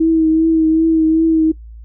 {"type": "tone with vibrato", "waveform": "sine", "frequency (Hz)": 321.3, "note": "E4", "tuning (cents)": -44, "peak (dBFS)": -9, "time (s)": [0, 1.52], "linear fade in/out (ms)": 10, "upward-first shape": "triangle", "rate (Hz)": 2.6, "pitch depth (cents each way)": 31, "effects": ["noise-tail reverb RT60 0.1 s tail -19 dB re dry", "added 56 Hz sine -32 dBFS peak until 1.84 s"]}